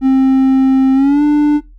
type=tone with pitch glide; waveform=triangle; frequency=265.1 to 295.9 Hz; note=C4 to D4; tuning=+23 to +13 cents; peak=-5 dBFS; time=0.01-1.61 s; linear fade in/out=50 ms; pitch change=+190 cents; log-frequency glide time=0.94-1.23 s; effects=noise-tail reverb RT60 0.2 s tail -20 dB re dry + added 41 Hz sine -36 dBFS peak until 1.78 s